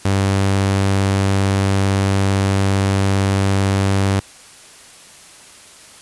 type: tone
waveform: sawtooth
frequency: 97.7 Hz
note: G2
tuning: 5 cents flat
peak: -10 dBFS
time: 0.05-4.2 s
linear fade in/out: 5 ms
effects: white hiss -42 dBFS RMS until 6.01 s + resampled to 24000 Hz